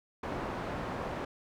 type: low-pass noise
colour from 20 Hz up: white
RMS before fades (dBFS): -37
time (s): 0.23-1.25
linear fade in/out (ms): 5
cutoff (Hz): 910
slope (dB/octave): 12
effects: none